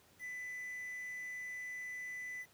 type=tone with quantisation; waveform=triangle; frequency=1995 Hz; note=B6; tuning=17 cents sharp; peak=-40 dBFS; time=0.19-2.46 s; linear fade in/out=50 ms; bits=10; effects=pink hiss -66 dBFS RMS until 2.53 s + high-pass 80 Hz 12 dB/octave